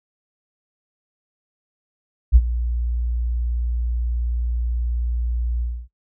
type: tone with ADSR envelope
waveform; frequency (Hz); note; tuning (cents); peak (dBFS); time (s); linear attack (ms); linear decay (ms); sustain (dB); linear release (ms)
sine; 59.3; A#1; +30; -5; 2.32-5.88; 36; 46; -15; 270
effects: noise-tail reverb RT60 0.1 s tail -17 dB re dry